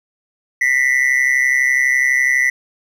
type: tone with amplitude modulation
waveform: triangle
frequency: 1978 Hz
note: B6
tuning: 2 cents sharp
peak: -7 dBFS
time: 0.61-2.5 s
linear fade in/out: 5 ms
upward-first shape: sine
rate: 132 Hz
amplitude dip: 80%
effects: none